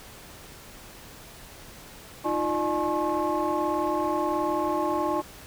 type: tone cluster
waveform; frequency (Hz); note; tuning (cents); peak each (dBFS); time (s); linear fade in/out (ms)
sine; 311.1 / 349.7 / 602 / 851 / 1080; D#4 / F4 / D5 / G#5 / C#6; 0 / +2 / +43 / +42 / -45; -29; 2.24-5.22; 20
effects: tanh soft clip ceiling -17 dBFS + pink hiss -46 dBFS RMS until 5.46 s